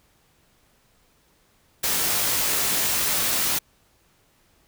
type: noise with comb filter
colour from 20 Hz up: white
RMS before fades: -23 dBFS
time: 1.83-3.59 s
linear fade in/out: 10 ms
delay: 18 ms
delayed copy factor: +0.5
effects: pink hiss -62 dBFS RMS until 4.67 s